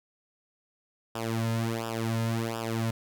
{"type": "tone with flanger", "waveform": "sawtooth", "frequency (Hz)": 114, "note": "A#2", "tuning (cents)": -38, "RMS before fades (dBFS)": -30, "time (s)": [1.15, 2.91], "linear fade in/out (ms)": 5, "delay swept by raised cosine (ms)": [0.47, 2.67], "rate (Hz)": 1.4, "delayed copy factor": -0.95, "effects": []}